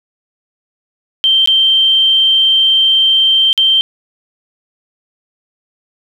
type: tone with dropouts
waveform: sine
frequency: 3136 Hz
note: G7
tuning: in tune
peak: -7 dBFS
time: 1.24-3.81 s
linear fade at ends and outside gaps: 0 ms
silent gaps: 1.459-1.474 / 3.529-3.577 s
effects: 7-bit